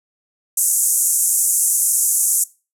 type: band-pass noise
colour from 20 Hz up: white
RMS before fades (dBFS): -17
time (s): 0.57-2.44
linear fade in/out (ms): 5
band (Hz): 6700 to 12000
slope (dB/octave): 48
effects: noise-tail reverb RT60 0.3 s tail -20 dB re dry